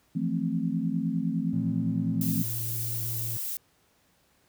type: chord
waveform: sine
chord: F major seventh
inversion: third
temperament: equal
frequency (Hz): 164.81 / 174.61 / 220 / 261.6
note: E3 / F3 / A3 / C4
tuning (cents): 0 / 0 / 0 / 0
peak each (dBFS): -31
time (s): 0.15-2.43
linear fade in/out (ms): 10
type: tone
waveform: triangle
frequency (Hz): 114.5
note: A#2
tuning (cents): -31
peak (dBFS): -31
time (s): 1.53-3.37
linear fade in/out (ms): 0
type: noise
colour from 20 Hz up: violet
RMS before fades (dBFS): -33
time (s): 2.21-3.57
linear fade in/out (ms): 2
effects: pink hiss -66 dBFS RMS until 4.48 s + high-pass 60 Hz 12 dB/octave